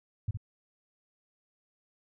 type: tone with echo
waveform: sine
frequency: 103.83 Hz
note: G#2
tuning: in tune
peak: -26 dBFS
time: 0.28-0.31 s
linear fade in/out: 5 ms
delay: 63 ms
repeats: 1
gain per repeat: -6 dB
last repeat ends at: 0.373 s
effects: none